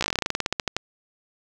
slowing click train, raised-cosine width 0.2 ms, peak -6 dBFS, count 19, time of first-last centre 0.01-0.766 s, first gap 15 ms, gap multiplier 1.11, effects none

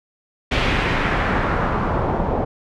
pink noise with low-pass filter sweep, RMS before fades -20 dBFS, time 0.51-2.45 s, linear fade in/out 10 ms, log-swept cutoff 3000 to 710 Hz, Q 1.6, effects none

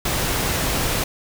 pink noise, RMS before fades -22 dBFS, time 0.05-1.04 s, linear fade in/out 5 ms, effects none

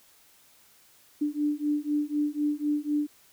sine beating tone pair, 293.7 / 297.7 Hz, D4 / D4, 0 / +24 cents, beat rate 4 Hz, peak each -28 dBFS, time 1.21-3.07 s, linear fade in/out 10 ms, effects white hiss -59 dBFS RMS until 3.32 s

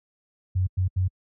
sine tone bursts at uneven times, 92.5 Hz, F#2, in tune, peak -19 dBFS, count 3, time 0.55-0.67 / 0.77-0.88 / 0.96-1.08 s, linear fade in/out 10 ms, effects high-pass 60 Hz 12 dB/octave

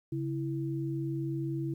sine tone pair together, 138.3 / 329.6 Hz, C#3 / E4, -4 / 0 cents, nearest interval octave + minor third, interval 1504 cents, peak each -33 / -34 dBFS, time 0.12-1.74 s, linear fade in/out 5 ms, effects 11-bit

